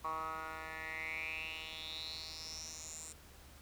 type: tone with band-pass filter sweep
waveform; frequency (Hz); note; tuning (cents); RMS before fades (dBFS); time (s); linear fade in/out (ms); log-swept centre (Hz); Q
10% pulse; 158.9; D#3; +37; -44; 0.04-3.13; 10; 1100 to 8000; 7.4
effects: added 71 Hz sine -59 dBFS peak until 3.61 s + pink hiss -59 dBFS RMS until 3.61 s

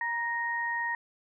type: tone pair together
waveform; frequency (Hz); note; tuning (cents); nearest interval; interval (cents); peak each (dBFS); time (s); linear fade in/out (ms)
sine; 942.4 / 1864.7; A#5 / A#6; +19 / 0; octave; 1181; -33 / -30; 0.01-0.95; 2
effects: none

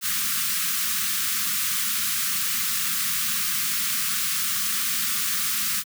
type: band-stop noise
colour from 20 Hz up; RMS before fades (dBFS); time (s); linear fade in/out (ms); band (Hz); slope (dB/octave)
white; -25; 0.01-5.84; 50; 240 to 1100; 96
effects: high-pass 150 Hz 12 dB/octave

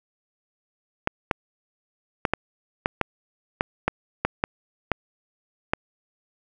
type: clicks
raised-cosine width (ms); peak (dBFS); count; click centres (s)
0.5; -5; 12; 1.074 / 1.312 / 2.252 / 2.336 / 2.859 / 3.013 / 3.609 / 3.88 / 4.25 / 4.439 / 4.917 / 5.735
effects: none

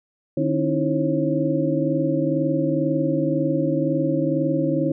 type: tone cluster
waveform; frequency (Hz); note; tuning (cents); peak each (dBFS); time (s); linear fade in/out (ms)
sine; 150.9 / 269.4 / 309.9 / 331.9 / 542; D3 / C#4 / D#4 / E4 / C#5; +47 / -49 / -7 / +12 / -39; -25; 0.37-4.92; 5
effects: none

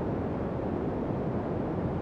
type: band-pass noise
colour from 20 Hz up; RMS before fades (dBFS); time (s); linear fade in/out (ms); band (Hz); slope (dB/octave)
pink; -31; 0-2.01; 0; 110 to 580; 12
effects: none

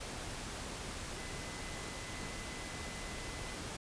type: tone in noise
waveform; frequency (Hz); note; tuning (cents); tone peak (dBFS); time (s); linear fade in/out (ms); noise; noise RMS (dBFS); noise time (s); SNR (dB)
sine; 2021; B6; +39; -52; 1.17-3.56; 10; pink; -43; 0-3.77; -12
effects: resampled to 22050 Hz

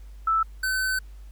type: tone pair in turn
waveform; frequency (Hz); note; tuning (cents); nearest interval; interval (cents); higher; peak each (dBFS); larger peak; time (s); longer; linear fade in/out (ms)
sine / square; 1318.5 / 1522.6; E6 / F#6; 0 / +49; major second; 249; second; -19 / -24; first; 0.27-0.43 / 0.63-0.99; second; 5
effects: added 50 Hz sine -40 dBFS peak until 1.31 s + pink hiss -61 dBFS RMS until 1.31 s

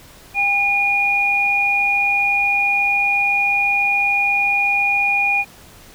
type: tone pair together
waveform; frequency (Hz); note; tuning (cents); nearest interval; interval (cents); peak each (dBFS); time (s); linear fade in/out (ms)
sine; 801 / 2438; G5 / D#7; +37 / -36; octave + perfect fifth; 1927; -22 / -15; 0.34-5.45; 50
effects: pink hiss -44 dBFS RMS until 5.94 s

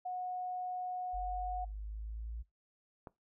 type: tone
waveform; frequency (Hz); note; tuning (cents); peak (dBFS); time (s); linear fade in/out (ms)
sine; 730; F#5; -24; -36; 0.05-1.65; 10
type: linear sweep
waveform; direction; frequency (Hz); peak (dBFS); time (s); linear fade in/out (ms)
sine; up; 46.25 to 57.1; -39; 1.13-2.43; 20
type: click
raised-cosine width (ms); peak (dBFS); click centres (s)
1; -32; 3.072
effects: noise-tail reverb RT60 0.2 s tail -21 dB re dry

